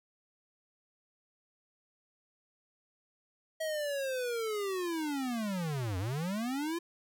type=linear two-way sweep; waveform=square; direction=down then up; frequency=643 to 87.3 to 348.3 Hz; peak=-33 dBFS; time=3.6-6.79 s; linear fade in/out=10 ms; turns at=5.98 s; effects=none